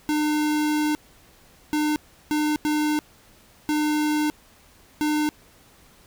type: tone bursts at uneven times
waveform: square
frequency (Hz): 301.9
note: D4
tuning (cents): +48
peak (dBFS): -21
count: 6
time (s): 0.09-0.95 / 1.73-1.96 / 2.31-2.56 / 2.65-2.99 / 3.69-4.3 / 5.01-5.29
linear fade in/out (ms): 0
effects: pink hiss -54 dBFS RMS until 6.06 s